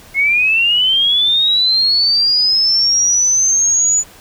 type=linear sweep; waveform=sine; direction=up; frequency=2152 to 6970 Hz; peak=-10 dBFS; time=0.14-4.04 s; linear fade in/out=50 ms; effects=pink hiss -41 dBFS RMS until 4.2 s